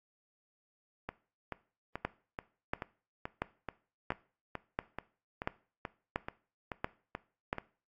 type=two click trains; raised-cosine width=0.5 ms; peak=-16 / -22 dBFS; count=9 / 16; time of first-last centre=2.05-7.529 / 1.09-7.584 s; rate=1.46 / 2.31 Hz; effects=noise-tail reverb RT60 0.4 s tail -19 dB re dry + AAC 48 kbps